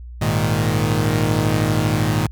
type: chord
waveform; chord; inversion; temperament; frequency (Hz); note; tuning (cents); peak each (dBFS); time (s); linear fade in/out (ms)
sawtooth; Ab suspended second; none; equal; 103.83 / 116.54 / 155.56; Ab2 / Bb2 / Eb3; 0 / 0 / 0; -17; 0.21-2.27; 10
effects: added 60 Hz sine -32 dBFS peak until 2.31 s